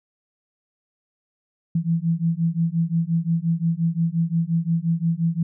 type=beating tone pair; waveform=sine; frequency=163.6 / 169.3 Hz; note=E3 / E3; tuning=-13 / +46 cents; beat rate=5.7 Hz; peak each=-22 dBFS; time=1.75-5.43 s; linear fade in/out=5 ms; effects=none